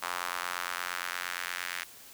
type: tone with high-pass filter sweep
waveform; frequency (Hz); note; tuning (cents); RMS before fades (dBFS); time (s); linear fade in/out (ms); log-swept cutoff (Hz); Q
sawtooth; 88.6; F2; +25; -36; 0.02-1.84; 10; 1100 to 1800; 1.9
effects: white hiss -51 dBFS RMS until 2.13 s